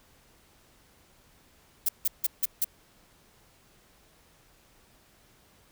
violet noise bursts, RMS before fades -25 dBFS, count 5, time 1.86-2.645 s, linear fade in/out 5 ms, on 29 ms, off 160 ms, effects pink hiss -61 dBFS RMS until 5.71 s

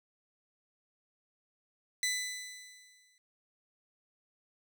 15% pulse tone with exponential decay, 2000 Hz, B6, 21 cents sharp, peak -22 dBFS, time 2.03-3.18 s, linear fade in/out 1 ms, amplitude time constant 250 ms, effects none

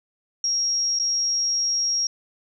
sine tone with dropouts, 5600 Hz, F8, 4 cents sharp, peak -20 dBFS, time 0.44-2.07 s, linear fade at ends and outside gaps 2 ms, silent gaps 0.989-0.997 s, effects none

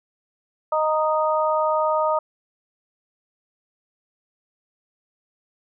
harmonic tone, 310.4 Hz, D#4, 4 cents flat, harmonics 2 / 3 / 4, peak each -21 / -23 / -24 dBFS, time 0.72-2.19 s, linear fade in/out 5 ms, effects none

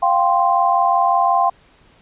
sine chord, F suspended second, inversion none, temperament equal, 698.5 / 784 / 1046.5 Hz, F5 / G5 / C6, 0 / 0 / 0 cents, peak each -17 dBFS, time 0.02-1.5 s, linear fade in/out 10 ms, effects pink hiss -52 dBFS RMS until 2.01 s + resampled to 8000 Hz

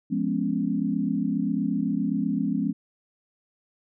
sine chord, C# dominant seventh, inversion first, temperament just, 173.24 / 207.9 / 249.5 / 277.2 Hz, E#3 / G#3 / B3 / C#4, -14 / +2 / +18 / 0 cents, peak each -30 / -27 / -29 / -28 dBFS, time 0.1-2.73 s, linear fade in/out 20 ms, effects none

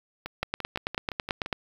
two click trains, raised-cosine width 0.3 ms, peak -11 / -18 dBFS, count 11 / 8, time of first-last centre 0.43-1.528 / 0.26-1.461 s, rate 9.11 / 5.83 Hz, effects 7-bit

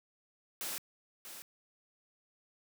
white noise with echo, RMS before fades -39 dBFS, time 0.61-0.78 s, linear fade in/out 0 ms, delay 640 ms, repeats 1, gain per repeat -9 dB, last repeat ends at 1.42 s, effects high-pass 200 Hz 12 dB/octave

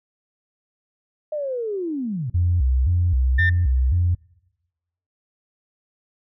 sine linear sweep, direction down, 620 to 110 Hz, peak -23 dBFS, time 1.32-2.3 s, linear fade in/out 5 ms
sine tone with vibrato, 75.1 Hz, D2, 39 cents sharp, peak -15 dBFS, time 2.34-4.15 s, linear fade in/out 10 ms, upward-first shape square, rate 1.9 Hz, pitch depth 270 cents each way
sine tone, 1800 Hz, A6, 39 cents sharp, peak -16 dBFS, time 3.38-3.5 s, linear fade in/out 10 ms
effects noise-tail reverb RT60 1.0 s tail -25 dB re dry + tanh soft clip ceiling -10 dBFS

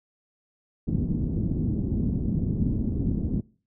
white low-pass noise, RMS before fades -26 dBFS, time 0.87-3.41 s, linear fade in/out 10 ms, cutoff 250 Hz, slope 24 dB/octave, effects noise-tail reverb RT60 0.4 s tail -22 dB re dry

